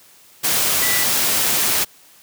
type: tone in noise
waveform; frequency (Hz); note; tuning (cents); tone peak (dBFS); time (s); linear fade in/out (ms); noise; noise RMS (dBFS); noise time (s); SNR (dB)
sine; 1975.5; B6; 0; -23; 0.81-1.05; 20; white; -18; 0.43-1.85; -8
effects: white hiss -49 dBFS RMS until 2.22 s + high-pass 80 Hz 12 dB/octave